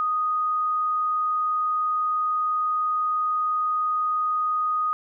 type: tone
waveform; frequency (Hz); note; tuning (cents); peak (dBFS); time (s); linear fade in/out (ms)
sine; 1243; D#6; -2; -21; 0-4.93; 0
effects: none